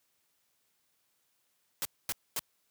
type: noise bursts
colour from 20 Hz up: white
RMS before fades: -33 dBFS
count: 3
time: 1.82-2.393 s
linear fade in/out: 0 ms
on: 31 ms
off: 240 ms
effects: white hiss -75 dBFS RMS until 2.7 s + high-pass 60 Hz 12 dB/octave